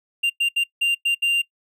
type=tone bursts at uneven times; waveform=triangle; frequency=2785 Hz; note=F7; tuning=5 cents flat; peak=-15 dBFS; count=6; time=0.23-0.3 / 0.4-0.49 / 0.56-0.64 / 0.81-0.95 / 1.05-1.15 / 1.22-1.42 s; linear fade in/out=10 ms; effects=noise-tail reverb RT60 0.1 s tail -24 dB re dry